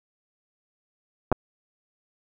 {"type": "clicks", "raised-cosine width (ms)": 1, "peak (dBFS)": -7, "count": 2, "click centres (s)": [1.317, 1.325], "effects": []}